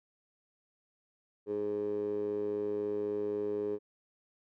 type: tone with band-pass filter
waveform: 15% pulse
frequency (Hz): 103.83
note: G#2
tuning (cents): 0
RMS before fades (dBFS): -34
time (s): 1.46-3.79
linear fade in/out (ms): 50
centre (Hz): 420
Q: 6
effects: none